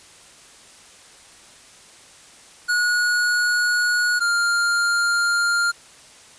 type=tone pair in turn; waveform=square; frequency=1453 / 1400.9 Hz; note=F#6 / F6; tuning=-32 / +5 cents; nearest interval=minor second; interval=63 cents; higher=first; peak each=-18 dBFS; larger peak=neither; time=2.68-4.2 / 4.2-5.72 s; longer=neither; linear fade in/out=20 ms; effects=white hiss -47 dBFS RMS until 6.38 s + resampled to 22050 Hz